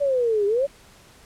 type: exponential two-way sweep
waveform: sine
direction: down then up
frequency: 583 to 395.8 to 583 Hz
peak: -18 dBFS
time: 0-0.67 s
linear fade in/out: 20 ms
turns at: 0.46 s
effects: pink hiss -51 dBFS RMS until 1.25 s + low-pass 11000 Hz 12 dB/octave